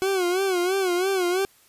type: tone with vibrato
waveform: 40% pulse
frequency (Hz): 370.3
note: F#4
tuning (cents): +1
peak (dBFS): -20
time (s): 0.02-1.45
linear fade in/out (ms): 0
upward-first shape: sine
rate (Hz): 3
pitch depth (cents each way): 100
effects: white hiss -57 dBFS RMS until 1.68 s + resampled to 32000 Hz